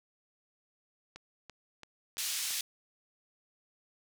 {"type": "click train", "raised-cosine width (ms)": 0.2, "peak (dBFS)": -29, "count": 5, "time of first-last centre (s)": [1.16, 2.507], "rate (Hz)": 2.97}
{"type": "band-pass noise", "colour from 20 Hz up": "pink", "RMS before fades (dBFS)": -35, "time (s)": [2.18, 2.61], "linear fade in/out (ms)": 2, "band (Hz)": [3500, 13000], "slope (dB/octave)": 12}
{"effects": []}